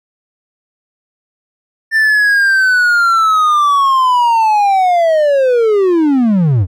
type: linear sweep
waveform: triangle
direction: down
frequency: 1792 to 82.4 Hz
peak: -6 dBFS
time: 1.91-6.67 s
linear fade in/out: 50 ms
effects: none